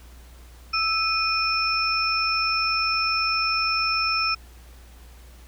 sine tone cluster, 1317 / 2472 / 5320 Hz, E6 / D#7 / E8, -2 / -12 / +15 cents, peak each -25 dBFS, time 0.73-4.35 s, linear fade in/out 10 ms, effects added 60 Hz sine -44 dBFS peak until 5.47 s + pink hiss -53 dBFS RMS until 5.47 s

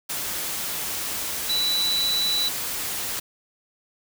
sine tone in noise, 3954 Hz, B7, 1 cent sharp, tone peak -21 dBFS, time 1.49-2.49 s, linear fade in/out 10 ms, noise white, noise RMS -29 dBFS, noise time 0.09-3.2 s, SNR +5 dB, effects none

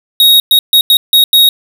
square tone bursts at uneven times, 3766 Hz, A#7, 17 cents sharp, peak -4 dBFS, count 6, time 0.2-0.4 / 0.51-0.59 / 0.73-0.81 / 0.9-0.97 / 1.13-1.24 / 1.33-1.49 s, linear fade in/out 2 ms, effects none

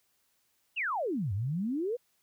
sine exponential two-way sweep, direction down then up, 2960 to 91.8 to 512 Hz, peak -29 dBFS, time 0.76-1.97 s, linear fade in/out 20 ms, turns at 1.33 s, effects white hiss -73 dBFS RMS until 2.22 s

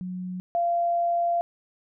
sine tone pair in turn, 182.5 / 689 Hz, F#3 / F5, -24 / -24 cents, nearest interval octave + major seventh, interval 2300 cents, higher second, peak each -30 / -21 dBFS, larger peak second, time 0.01-0.4 / 0.55-1.41 s, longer second, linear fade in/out 0 ms, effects none

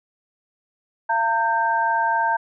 sine tone cluster, 685 / 912 / 1569 Hz, F5 / A#5 / G6, -34 / -38 / +1 cents, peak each -27 / -19 / -24 dBFS, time 1.09-2.37 s, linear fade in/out 10 ms, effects none

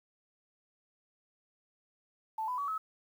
sine tone with pitch steps, 880 / 999.2 / 1134.6 / 1288.4 Hz, A5 / B5 / C#6 / E6, 0 / +20 / +40 / -40 cents, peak -32 dBFS, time 2.38-2.78 s, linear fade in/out 5 ms, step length 100 ms, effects 10-bit

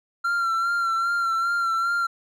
triangle tone with vibrato, 1369 Hz, F6, 35 cents flat, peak -19 dBFS, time 0.24-2.07 s, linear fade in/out 10 ms, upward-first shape sine, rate 2.5 Hz, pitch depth 36 cents each way, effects none

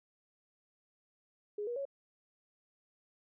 sine tone with pitch steps, 415.3 / 479.8 / 554.4 Hz, G#4 / A#4 / C#5, 0 / +50 / 0 cents, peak -35 dBFS, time 1.58-1.853 s, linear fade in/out 5 ms, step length 91 ms, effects none

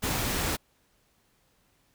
pink noise, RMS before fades -29 dBFS, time 0.02-0.57 s, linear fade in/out 20 ms, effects pink hiss -68 dBFS RMS until 1.94 s

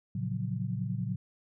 sine chord, Gb major seventh, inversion first, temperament equal with one note detuned, 114.8 / 138.59 / 174.61 / 185 Hz, Bb2 / Db3 / F3 / Gb3, -26 / 0 / 0 / 0 cents, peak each -34 / -36 / -39 / -36 dBFS, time 0.15-1.16 s, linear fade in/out 5 ms, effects none

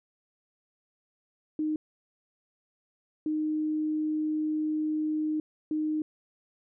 sine tone bursts at uneven times, 308.2 Hz, D#4, 16 cents flat, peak -26 dBFS, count 3, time 1.59-1.76 / 3.26-5.4 / 5.71-6.02 s, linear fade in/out 2 ms, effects none

